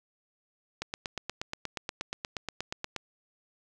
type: click train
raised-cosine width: 0.2 ms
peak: -16 dBFS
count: 19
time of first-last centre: 0.82-2.963 s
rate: 8.4 Hz
effects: none